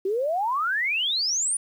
sine exponential sweep, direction up, 368.8 to 9800 Hz, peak -22 dBFS, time 0.05-1.57 s, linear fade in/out 5 ms, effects 9-bit

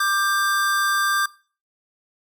square tone pair together, 1185.9 / 1583 Hz, D6 / G6, +16 / +17 cents, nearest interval perfect fourth, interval 501 cents, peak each -22 dBFS, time 0-1.26 s, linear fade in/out 5 ms, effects noise-tail reverb RT60 0.4 s tail -21 dB re dry

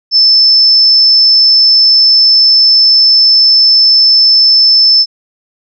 sine tone, 5274 Hz, E8, in tune, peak -3 dBFS, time 0.11-5.06 s, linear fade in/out 50 ms, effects none

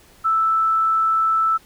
sine tone, 1318.5 Hz, E6, in tune, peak -15 dBFS, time 0.24-1.58 s, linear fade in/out 20 ms, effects pink hiss -51 dBFS RMS until 1.65 s

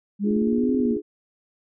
sine exponential two-way sweep, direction up then down, 200 to 261.6 to 227 Hz, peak -20 dBFS, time 0.19-0.97 s, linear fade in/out 50 ms, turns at 0.75 s
sine chord, D diminished, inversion none, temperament equal with one note detuned, 299.3 / 349.2 / 415.3 Hz, D4 / F4 / Ab4, +33 / 0 / 0 cents, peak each -29 / -29 / -26 dBFS, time 0.23-1.02 s, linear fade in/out 50 ms
click train, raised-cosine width 3 ms, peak -28 dBFS, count 13, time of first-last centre 0.31-0.966 s, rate 18.3 Hz
effects none

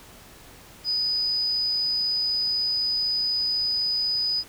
sine tone, 4978 Hz, D#8, in tune, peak -22 dBFS, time 0.84-4.44 s, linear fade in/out 50 ms, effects pink hiss -48 dBFS RMS until 4.48 s

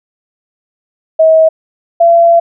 sine tone pair in turn, 640 / 678.1 Hz, D#5 / E5, +49 / +49 cents, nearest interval minor second, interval 100 cents, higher second, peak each -3 dBFS, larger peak neither, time 1.19-1.49 / 2-2.4 s, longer second, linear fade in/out 10 ms, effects none

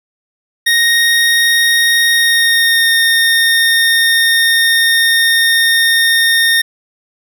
25% pulse tone with pitch glide, 1862 to 1836.4 Hz, A#6 to A#6, -2 to -26 cents, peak -5 dBFS, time 0.66-6.62 s, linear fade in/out 10 ms, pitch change -24 cents, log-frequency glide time 2.12-2.92 s, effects none

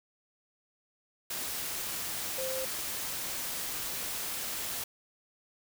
sine tone in noise, 523.3 Hz, C5, in tune, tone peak -34 dBFS, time 2.38-2.65 s, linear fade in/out 5 ms, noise white, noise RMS -36 dBFS, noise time 1.3-4.84 s, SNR -1 dB, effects none

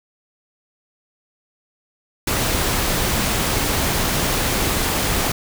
pink noise, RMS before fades -20 dBFS, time 2.27-5.32 s, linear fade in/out 5 ms, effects none

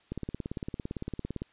click train, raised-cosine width 3 ms, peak -21 dBFS, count 24, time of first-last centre 0.12-1.419 s, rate 17.7 Hz, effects white hiss -64 dBFS RMS until 1.52 s + resampled to 8000 Hz

